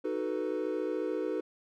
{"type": "chord", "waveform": "triangle", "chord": "B dominant seventh", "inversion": "first", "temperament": "equal with one note detuned", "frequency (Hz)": [311.1, 371.5, 440, 493.9], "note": ["D#4", "F#4", "A4", "B4"], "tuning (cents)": [0, 7, 0, 0], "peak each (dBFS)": -34, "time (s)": [0.04, 1.41], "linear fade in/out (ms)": 10, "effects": []}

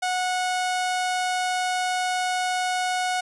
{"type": "tone", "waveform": "sawtooth", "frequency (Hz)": 733, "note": "F#5", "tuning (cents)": -16, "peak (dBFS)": -19, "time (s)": [0.02, 3.21], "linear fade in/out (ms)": 10, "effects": ["resampled to 24000 Hz"]}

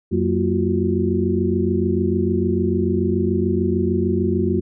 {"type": "tone cluster", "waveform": "sine", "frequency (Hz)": [90.8, 184, 230.2, 343.9, 370.7], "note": ["F#2", "F#3", "A#3", "F4", "F#4"], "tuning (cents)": [-32, -9, -22, -27, 3], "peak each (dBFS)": -23, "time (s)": [0.11, 4.61], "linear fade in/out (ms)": 20, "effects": []}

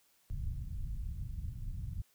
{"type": "low-pass noise", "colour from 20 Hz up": "pink", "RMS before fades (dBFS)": -39, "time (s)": [0.3, 2.02], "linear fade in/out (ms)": 0, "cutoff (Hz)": 130, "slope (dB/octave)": 24, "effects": ["white hiss -70 dBFS RMS until 2.14 s"]}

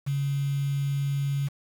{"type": "tone with quantisation", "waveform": "sine", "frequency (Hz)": 139.8, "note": "C#3", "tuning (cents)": 15, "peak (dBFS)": -24, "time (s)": [0.06, 1.49], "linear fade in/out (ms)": 20, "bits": 7, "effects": []}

